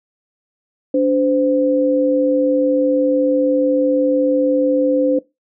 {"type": "tone pair together", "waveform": "sine", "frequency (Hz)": [289, 515], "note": ["D4", "C5"], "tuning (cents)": [-28, -28], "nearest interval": "minor seventh", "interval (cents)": 1000, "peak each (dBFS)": -15, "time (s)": [0.94, 5.19], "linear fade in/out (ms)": 5, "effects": ["noise-tail reverb RT60 0.2 s tail -19 dB re dry"]}